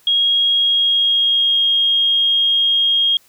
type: tone with pitch glide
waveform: sine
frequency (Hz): 3280 to 3250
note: G#7 to G#7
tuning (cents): -22 to -38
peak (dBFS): -12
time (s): 0.07-3.17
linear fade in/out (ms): 2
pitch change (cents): -16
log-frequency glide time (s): 0.54-1.63
effects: white hiss -53 dBFS RMS until 3.28 s